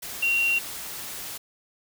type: tone in noise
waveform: sine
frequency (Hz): 2752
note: F7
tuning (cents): -26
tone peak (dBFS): -20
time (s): 0.22-0.59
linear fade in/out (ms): 10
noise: white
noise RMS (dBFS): -36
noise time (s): 0.02-1.38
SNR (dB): +13
effects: none